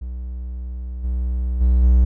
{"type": "tone with level steps", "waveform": "triangle", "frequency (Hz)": 61.74, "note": "B1", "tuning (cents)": 0, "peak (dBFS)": [-24, -17, -10, -8], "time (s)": [0.01, 2.05], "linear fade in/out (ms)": 10, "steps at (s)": [1.03, 1.6, 1.82], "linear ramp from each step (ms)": 20, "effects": []}